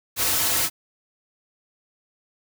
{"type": "noise with comb filter", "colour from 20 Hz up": "white", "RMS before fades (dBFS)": -22, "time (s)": [0.16, 0.7], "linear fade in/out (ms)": 50, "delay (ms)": 5, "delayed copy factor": -0.85, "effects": []}